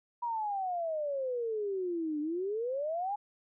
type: exponential two-way sweep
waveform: sine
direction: down then up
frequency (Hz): 970 to 293.4 to 842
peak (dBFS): -31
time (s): 0.22-3.16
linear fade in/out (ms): 10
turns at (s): 2.2
effects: none